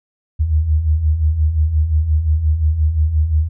sine beating tone pair, 73.42 / 79.12 Hz, D2 / D#2, 0 / +30 cents, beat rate 5.7 Hz, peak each -20 / -13 dBFS, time 0.39-3.49 s, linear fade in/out 20 ms, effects none

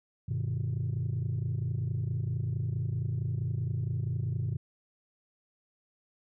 sine chord, G augmented, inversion none, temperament just, 98 / 122.5 / 153.12 Hz, G2 / B2 / D#3, 0 / -14 / -27 cents, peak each -32 / -30 / -34 dBFS, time 0.28-4.57 s, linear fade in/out 10 ms, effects tanh soft clip ceiling -25 dBFS

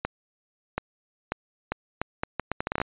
accelerating click train, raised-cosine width 0.5 ms, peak -11 dBFS, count 15, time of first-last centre 0.05-2.816 s, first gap 730 ms, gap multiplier 0.74, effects resampled to 8000 Hz

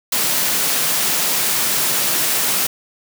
white high-pass noise, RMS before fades -18 dBFS, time 0.12-2.67 s, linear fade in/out 5 ms, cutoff 120 Hz, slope 96 dB/octave, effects none

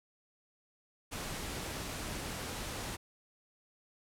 pink noise, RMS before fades -40 dBFS, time 1.11-2.97 s, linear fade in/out 20 ms, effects low-pass 12000 Hz 12 dB/octave

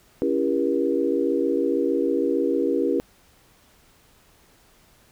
sine chord, C# diminished seventh, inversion none, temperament just, 277.2 / 332.6 / 399.1 / 479 Hz, C#4 / E4 / G4 / Bb4, 0 / +16 / +31 / +47 cents, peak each -25 dBFS, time 0.22-3 s, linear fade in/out 0 ms, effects pink hiss -57 dBFS RMS until 5.11 s

